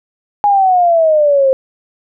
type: exponential sweep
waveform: sine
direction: down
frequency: 830.6 to 523.3 Hz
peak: -7 dBFS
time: 0.44-1.53 s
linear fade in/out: 0 ms
effects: none